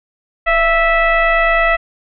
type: tone with frequency modulation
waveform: sine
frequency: 1318.5 Hz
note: E6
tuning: in tune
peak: -10 dBFS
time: 0.46-1.77 s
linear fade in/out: 20 ms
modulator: 647 Hz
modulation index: 1.6
effects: none